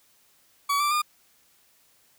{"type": "tone with pitch steps", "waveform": "40% pulse", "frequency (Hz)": [1135, 1172.3, 1210.9], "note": ["C#6", "D6", "D#6"], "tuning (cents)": [41, -3, -47], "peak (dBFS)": -21, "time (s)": [0.69, 1.02], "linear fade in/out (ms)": 10, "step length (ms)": 110, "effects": ["white hiss -62 dBFS RMS until 2.18 s"]}